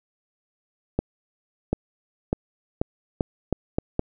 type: accelerating click train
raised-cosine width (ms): 2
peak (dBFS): -8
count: 8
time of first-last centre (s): 0.99-3.994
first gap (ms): 740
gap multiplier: 0.81
effects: none